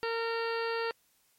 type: harmonic tone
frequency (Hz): 458.8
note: A#4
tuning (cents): -28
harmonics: 1 / 2 / 3 / 4 / 5 / 6 / 7 / 8 / 9 / 10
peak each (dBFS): -32 / -38 / -38 / -40 / -48 / -43 / -51 / -53 / -50 / -45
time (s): 0.03-0.91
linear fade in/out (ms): 0
effects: white hiss -69 dBFS RMS until 1.38 s + MP3 64 kbps